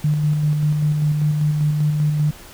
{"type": "tone with tremolo", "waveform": "sine", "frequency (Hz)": 150.3, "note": "D3", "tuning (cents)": 40, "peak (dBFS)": -14, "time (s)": [0.04, 2.31], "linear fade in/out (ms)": 5, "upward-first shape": "square", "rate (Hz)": 5.1, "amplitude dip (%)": 30, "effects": ["pink hiss -41 dBFS RMS until 2.53 s"]}